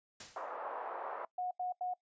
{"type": "noise with exponential decay", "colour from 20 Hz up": "white", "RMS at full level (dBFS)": -44, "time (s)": [0.2, 0.57], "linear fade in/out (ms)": 5, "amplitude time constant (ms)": 80}
{"type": "band-pass noise", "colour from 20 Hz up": "white", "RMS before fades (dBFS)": -42, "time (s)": [0.36, 1.25], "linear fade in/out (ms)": 2, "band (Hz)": [510, 1100], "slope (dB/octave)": 24}
{"type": "tone bursts", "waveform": "sine", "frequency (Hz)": 727, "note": "F#5", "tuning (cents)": -31, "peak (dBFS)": -34, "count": 3, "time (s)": [1.38, 1.938], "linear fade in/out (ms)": 5, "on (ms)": 130, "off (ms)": 84}
{"effects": ["noise-tail reverb RT60 0.1 s tail -22 dB re dry", "resampled to 16000 Hz"]}